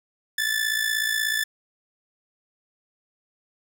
sawtooth tone with amplitude modulation, 1748 Hz, A6, 12 cents flat, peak -16 dBFS, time 0.38-1.44 s, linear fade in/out 5 ms, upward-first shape sine, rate 56.5 Hz, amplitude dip 65%, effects none

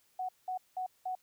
sine tone bursts, 741 Hz, F#5, 2 cents sharp, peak -33 dBFS, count 4, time 0.19-1.152 s, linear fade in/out 5 ms, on 98 ms, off 190 ms, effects white hiss -70 dBFS RMS until 1.22 s

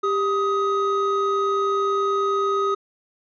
triangle tone pair together, 395.9 / 1256.9 Hz, G4 / D#6, +17 / +17 cents, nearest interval octave + minor sixth, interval 2000 cents, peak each -20 dBFS, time 0.03-2.75 s, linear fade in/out 10 ms, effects resampled to 16000 Hz

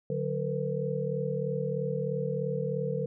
sine tone cluster, 146.1 / 183.2 / 456.9 / 500 Hz, D3 / F#3 / A#4 / B4, -9 / -17 / -35 / +21 cents, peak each -33 / -36 / -33 / -34 dBFS, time 0.1-3.06 s, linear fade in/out 2 ms, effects none

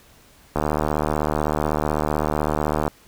click train, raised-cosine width 1 ms, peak -7 dBFS, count 177, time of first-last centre 0.56-2.879 s, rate 75.9 Hz, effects pink hiss -52 dBFS RMS until 3.07 s

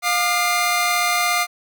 sawtooth tone cluster, 709 / 1206 / 2090 Hz, F5 / D6 / C7, +26 / +46 / -2 cents, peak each -18 dBFS, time 0.02-1.47 s, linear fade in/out 50 ms, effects none

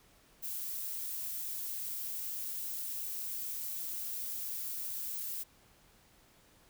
violet noise, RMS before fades -39 dBFS, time 0.42-5.44 s, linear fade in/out 20 ms, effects pink hiss -64 dBFS RMS until 6.69 s

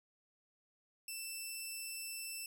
10% pulse tone with vibrato, 2664 Hz, E7, 18 cents sharp, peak -34 dBFS, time 1.08-2.46 s, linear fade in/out 2 ms, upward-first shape triangle, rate 17 Hz, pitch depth 8 cents each way, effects none

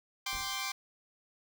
10% pulse chord, G suspended fourth, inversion none, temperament equal, 784 / 1046.5 / 1174.7 Hz, G5 / C6 / D6, 0 / 0 / 0 cents, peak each -32 / -29 / -31 dBFS, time 0.26-0.72 s, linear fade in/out 5 ms
brown noise with exponential decay, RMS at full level -43 dBFS, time 0.33-0.71 s, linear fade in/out 1 ms, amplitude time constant 81 ms
effects none

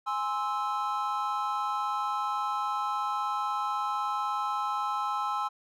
triangle chord, Ab augmented, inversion none, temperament equal with one note detuned, 830.6 / 1046.5 / 1310.2 Hz, Ab5 / C6 / E6, 0 / 0 / -11 cents, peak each -31 / -31 / -30 dBFS, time 0.06-5.49 s, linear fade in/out 20 ms, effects none

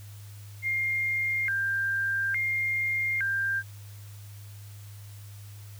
sine tone with vibrato, 1834 Hz, A#6, 29 cents flat, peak -25 dBFS, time 0.62-3.63 s, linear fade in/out 50 ms, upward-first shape square, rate 0.58 Hz, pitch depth 250 cents each way, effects added 102 Hz sine -42 dBFS peak until 5.79 s + white hiss -54 dBFS RMS until 5.79 s

